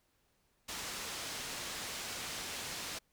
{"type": "low-pass noise", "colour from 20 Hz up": "white", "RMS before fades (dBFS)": -42, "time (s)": [0.68, 2.99], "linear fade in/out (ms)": 10, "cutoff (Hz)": 6600, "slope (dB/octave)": 12, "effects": ["pink hiss -75 dBFS RMS until 3.12 s"]}